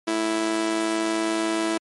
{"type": "tone with amplitude modulation", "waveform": "sawtooth", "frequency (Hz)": 329.6, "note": "E4", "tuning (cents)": 0, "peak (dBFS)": -15, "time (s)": [0.07, 1.78], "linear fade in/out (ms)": 10, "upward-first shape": "sine", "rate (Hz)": 110, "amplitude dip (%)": 65, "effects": ["MP3 48 kbps"]}